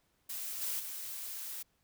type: noise with level steps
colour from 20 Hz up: blue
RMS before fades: -40 / -36 / -42 dBFS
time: 0.29-1.63 s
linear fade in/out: 10 ms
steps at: 0.61 / 0.79 s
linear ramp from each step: 10 ms
effects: pink hiss -75 dBFS RMS until 1.83 s